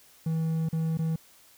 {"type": "tone with dropouts", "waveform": "triangle", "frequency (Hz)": 161.4, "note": "E3", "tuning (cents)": -36, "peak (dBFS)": -23, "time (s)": [0.26, 1.16], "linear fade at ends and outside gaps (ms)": 5, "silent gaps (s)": [[0.689, 0.728], [0.974, 0.989]], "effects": ["white hiss -57 dBFS RMS until 1.57 s"]}